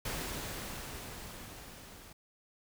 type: noise with level ramp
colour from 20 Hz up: pink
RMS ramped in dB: -37 to -53 dBFS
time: 0.05-2.13 s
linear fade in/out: 5 ms
effects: none